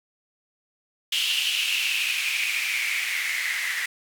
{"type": "noise with band-pass filter sweep", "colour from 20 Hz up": "blue", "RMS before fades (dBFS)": -26, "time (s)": [1.12, 3.86], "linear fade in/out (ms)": 5, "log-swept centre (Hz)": [3000, 1900], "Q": 6.8, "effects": []}